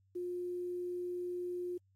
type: tone with quantisation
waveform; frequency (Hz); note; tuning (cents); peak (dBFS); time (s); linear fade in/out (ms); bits
sine; 355.9; F4; +33; -36; 0.15-1.78; 10; 11
effects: added 96 Hz sine -68 dBFS peak until 1.95 s + AAC 48 kbps